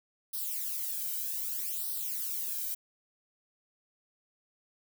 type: noise with flanger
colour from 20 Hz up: violet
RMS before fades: -35 dBFS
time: 0.33-2.75 s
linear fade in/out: 10 ms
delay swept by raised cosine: 0.21 to 1.31 ms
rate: 0.64 Hz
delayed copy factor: +1
effects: none